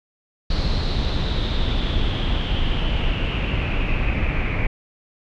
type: noise with low-pass filter sweep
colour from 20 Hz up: brown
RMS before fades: -21 dBFS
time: 0.5-4.67 s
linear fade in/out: 5 ms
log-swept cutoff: 4300 to 2300 Hz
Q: 7
effects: none